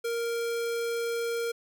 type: tone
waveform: square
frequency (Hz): 466.2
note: A#4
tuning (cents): 0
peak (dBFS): -29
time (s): 0.04-1.52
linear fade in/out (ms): 10
effects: none